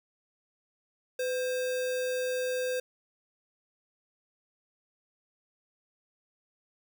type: tone with sample-and-hold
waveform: sine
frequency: 505 Hz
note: B4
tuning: 39 cents sharp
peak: -28 dBFS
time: 1.19-2.8 s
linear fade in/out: 5 ms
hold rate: 2100 Hz
effects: none